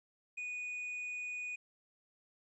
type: tone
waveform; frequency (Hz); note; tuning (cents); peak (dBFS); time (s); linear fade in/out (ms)
triangle; 2470; D#7; -13; -37; 0.37-1.56; 10
effects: resampled to 24000 Hz + 13-bit